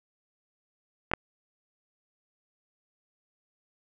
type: clicks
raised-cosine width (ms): 0.5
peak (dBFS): -15 / -6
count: 2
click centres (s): 1.115 / 1.136
effects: none